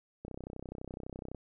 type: click train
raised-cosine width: 2 ms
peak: -28 dBFS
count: 36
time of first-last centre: 0.25-1.347 s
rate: 31.9 Hz
effects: none